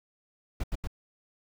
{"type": "noise bursts", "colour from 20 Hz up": "brown", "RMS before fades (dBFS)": -30, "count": 3, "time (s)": [0.6, 0.873], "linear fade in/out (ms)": 5, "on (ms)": 37, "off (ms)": 81, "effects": []}